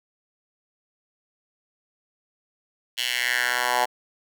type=tone with high-pass filter sweep; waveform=10% pulse; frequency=123.47 Hz; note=B2; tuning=in tune; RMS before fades=-24 dBFS; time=2.97-3.86 s; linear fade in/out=20 ms; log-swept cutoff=3000 to 840 Hz; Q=2.8; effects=none